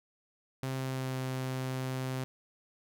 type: tone with pitch glide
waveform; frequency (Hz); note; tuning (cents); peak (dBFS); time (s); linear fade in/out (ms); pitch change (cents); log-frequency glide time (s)
sawtooth; 132.1 to 130.13; C3 to C3; +17 to -9; -29; 0.63-2.24; 0; -26; 0.74-1.19
effects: none